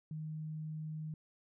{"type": "tone", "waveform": "sine", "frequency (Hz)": 155.56, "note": "D#3", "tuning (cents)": 0, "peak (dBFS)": -39, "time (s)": [0.11, 1.14], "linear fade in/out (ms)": 2, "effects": []}